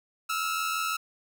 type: tone pair together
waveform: sawtooth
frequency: 1304 / 1389.7 Hz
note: E6 / F6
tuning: -19 / -9 cents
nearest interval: minor second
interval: 110 cents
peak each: -25 / -30 dBFS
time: 0.29-0.97 s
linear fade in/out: 10 ms
effects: none